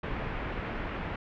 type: low-pass noise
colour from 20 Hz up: pink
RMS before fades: -35 dBFS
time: 0.03-1.16 s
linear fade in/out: 5 ms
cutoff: 2500 Hz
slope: 24 dB/octave
effects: none